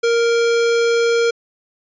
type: tone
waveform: square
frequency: 466.2 Hz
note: A#4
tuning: in tune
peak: -14 dBFS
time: 0.03-1.31 s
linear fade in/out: 10 ms
effects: resampled to 16000 Hz